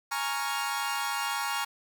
sawtooth chord, Bb minor seventh, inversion third, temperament equal, 830.6 / 932.3 / 1108.7 / 1396.9 Hz, Ab5 / Bb5 / Db6 / F6, 0 / 0 / 0 / 0 cents, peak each -31 dBFS, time 0.11-1.65 s, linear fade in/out 10 ms, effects 9-bit

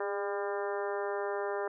harmonic tone with a mistuned harmonic, 200 Hz, G3, 35 cents sharp, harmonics 2 / 3 / 4 / 5 / 6 / 7 / 8 / 9, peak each -34 / -38 / -40 / -42 / -44 / -45 / -46 / -47 dBFS, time 0-1.68 s, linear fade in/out 5 ms, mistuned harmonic 2, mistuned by +28 cents, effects none

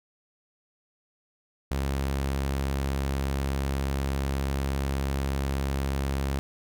sawtooth tone, 68.3 Hz, C#2, 25 cents flat, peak -22 dBFS, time 1.71-6.39 s, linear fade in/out 0 ms, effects none

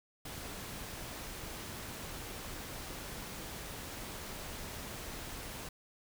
pink noise, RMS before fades -44 dBFS, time 0.25-5.69 s, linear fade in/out 5 ms, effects none

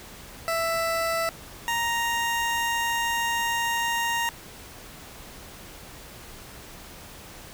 20% pulse tone pair in turn, 662 / 933.2 Hz, E5 / A#5, +7 / +2 cents, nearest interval tritone, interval 595 cents, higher second, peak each -19 dBFS, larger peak neither, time 0.48-1.29 / 1.68-4.29 s, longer second, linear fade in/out 0 ms, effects pink hiss -44 dBFS RMS until 7.53 s

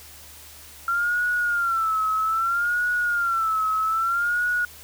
sine tone with vibrato, 1369 Hz, F6, 35 cents flat, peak -20 dBFS, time 0.88-4.65 s, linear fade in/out 2 ms, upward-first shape sine, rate 0.62 Hz, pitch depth 110 cents each way, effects added 75 Hz sine -51 dBFS peak until 4.83 s + white hiss -45 dBFS RMS until 4.83 s

